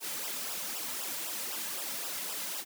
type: noise with flanger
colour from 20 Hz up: white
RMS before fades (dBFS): -37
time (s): 0-2.65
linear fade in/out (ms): 50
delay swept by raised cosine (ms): 0.46 to 2.76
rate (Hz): 3.9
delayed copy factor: -0.85
effects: high-pass 200 Hz 12 dB/octave